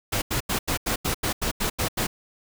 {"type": "noise bursts", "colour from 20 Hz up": "pink", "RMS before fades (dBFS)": -25, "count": 11, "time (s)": [0.12, 2.07], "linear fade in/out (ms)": 10, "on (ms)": 100, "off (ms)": 85, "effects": []}